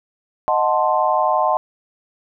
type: chord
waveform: sine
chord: D# diminished seventh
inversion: none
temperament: equal with one note detuned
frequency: 622.3 / 733.6 / 880 / 1046.5 Hz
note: D#5 / F#5 / A5 / C6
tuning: 0 / -15 / 0 / 0 cents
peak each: -20 dBFS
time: 0.48-1.57 s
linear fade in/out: 0 ms
effects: none